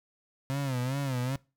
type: tone with vibrato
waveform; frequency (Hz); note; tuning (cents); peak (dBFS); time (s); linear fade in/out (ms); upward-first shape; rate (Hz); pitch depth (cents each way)
35% pulse; 132.1; C3; +17; -27; 0.5-1.36; 0; sine; 2.5; 120
effects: noise-tail reverb RT60 0.3 s tail -23 dB re dry